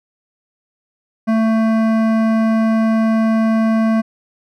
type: tone with hard clipping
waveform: sine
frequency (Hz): 222.6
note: A3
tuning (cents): +20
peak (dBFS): -14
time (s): 1.27-4.02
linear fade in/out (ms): 20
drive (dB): 14
effects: none